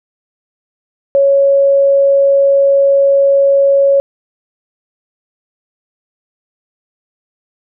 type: tone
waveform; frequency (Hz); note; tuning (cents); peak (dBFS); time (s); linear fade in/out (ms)
sine; 554.4; C#5; 0; -6; 1.15-4; 0
effects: none